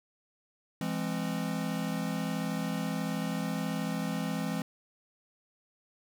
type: chord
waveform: square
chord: E augmented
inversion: none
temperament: equal with one note detuned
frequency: 169.15 / 207.7 / 261.6 Hz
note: E3 / G#3 / B#3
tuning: +45 / 0 / 0 cents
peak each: -35 / -36 / -37 dBFS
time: 0.81-4.62 s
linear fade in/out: 2 ms
effects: none